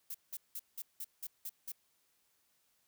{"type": "noise bursts", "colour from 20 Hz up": "violet", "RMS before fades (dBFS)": -42, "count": 8, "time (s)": [0.1, 1.72], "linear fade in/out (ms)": 5, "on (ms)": 45, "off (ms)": 180, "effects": ["white hiss -75 dBFS RMS until 2.87 s"]}